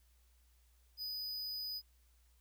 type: tone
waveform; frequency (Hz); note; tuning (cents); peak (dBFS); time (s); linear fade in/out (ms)
square; 4978; D#8; 0; -40; 0.97-1.82; 50
effects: added 60 Hz sine -66 dBFS peak until 2.4 s + white hiss -75 dBFS RMS until 2.4 s